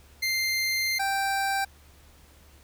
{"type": "tone pair in turn", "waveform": "25% pulse", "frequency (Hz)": [2093, 784], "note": ["C7", "G5"], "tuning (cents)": [0, 0], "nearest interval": "octave + perfect fourth", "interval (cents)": 1700, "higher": "first", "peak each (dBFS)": -21, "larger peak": "neither", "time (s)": [[0.22, 0.99], [0.99, 1.65]], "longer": "first", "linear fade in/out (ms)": 10, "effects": ["added 72 Hz sine -54 dBFS peak until 2.63 s", "pink hiss -57 dBFS RMS until 2.63 s"]}